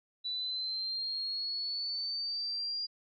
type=linear sweep; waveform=sine; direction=up; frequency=3951 to 4808 Hz; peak=-33 dBFS; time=0.24-2.87 s; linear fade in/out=20 ms; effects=none